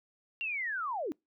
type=linear sweep; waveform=sine; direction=down; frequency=2794 to 261.6 Hz; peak=-32 dBFS; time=0.41-1.12 s; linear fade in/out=0 ms; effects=noise-tail reverb RT60 0.2 s tail -26 dB re dry